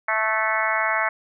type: harmonic tone with a mistuned harmonic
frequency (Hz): 219.2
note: A3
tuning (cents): -6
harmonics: 3 / 4 / 5 / 6 / 7 / 8 / 9 / 10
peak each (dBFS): -28 / -28 / -28 / -28 / -28 / -28 / -28 / -28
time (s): 0.08-1.09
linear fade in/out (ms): 5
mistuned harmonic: 7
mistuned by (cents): -17
effects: none